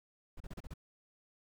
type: noise bursts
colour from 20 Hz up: brown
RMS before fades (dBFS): -44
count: 6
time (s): 0.37-0.738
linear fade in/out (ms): 5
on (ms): 33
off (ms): 34
effects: none